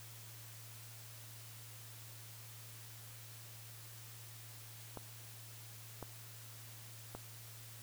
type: clicks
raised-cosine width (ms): 1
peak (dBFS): -30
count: 3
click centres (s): 4.973 / 6.027 / 7.15
effects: added 113 Hz sine -54 dBFS peak until 7.82 s + white hiss -55 dBFS RMS until 7.82 s